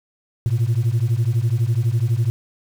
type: beating tone pair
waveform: sine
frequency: 110 / 122 Hz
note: A2 / B2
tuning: 0 / -21 cents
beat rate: 12 Hz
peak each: -17 dBFS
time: 0.46-2.3 s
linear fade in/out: 0 ms
effects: tanh soft clip ceiling -13 dBFS + 7-bit